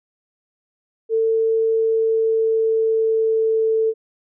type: tone with pitch glide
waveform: sine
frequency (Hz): 447.8 to 443.7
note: A4 to A4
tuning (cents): +30 to +14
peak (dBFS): -15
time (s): 1.09-3.94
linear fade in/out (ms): 50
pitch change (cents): -16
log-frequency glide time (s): 1.66-3.74
effects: none